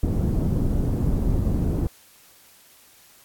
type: low-pass noise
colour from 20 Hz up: pink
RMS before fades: -22 dBFS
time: 0.03-1.87 s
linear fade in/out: 2 ms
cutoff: 270 Hz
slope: 12 dB/octave
effects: white hiss -53 dBFS RMS until 3.24 s + AAC 64 kbps